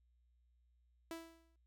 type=tone with exponential decay; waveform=sawtooth; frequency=329.6 Hz; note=E4; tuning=in tune; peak=-38 dBFS; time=1.11-1.56 s; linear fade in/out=1 ms; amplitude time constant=97 ms; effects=added 60 Hz sine -70 dBFS peak until 1.66 s